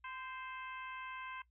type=harmonic tone with a mistuned harmonic; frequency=523.3 Hz; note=C5; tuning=in tune; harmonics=2 / 3 / 4 / 5 / 6; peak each=-47 / -50 / -52 / -52 / -59 dBFS; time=0.04-1.42 s; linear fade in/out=5 ms; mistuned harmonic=2; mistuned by=-25 cents; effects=noise-tail reverb RT60 0.1 s tail -17 dB re dry + added 60 Hz sine -70 dBFS peak until 1.5 s